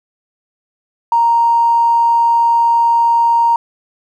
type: tone with tanh clipping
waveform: triangle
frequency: 932.3 Hz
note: A#5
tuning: in tune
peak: -8 dBFS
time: 1.12-3.56 s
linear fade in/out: 2 ms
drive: 2 dB
effects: none